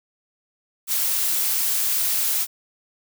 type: noise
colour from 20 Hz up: blue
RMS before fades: -22 dBFS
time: 0.87-2.47 s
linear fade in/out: 50 ms
effects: none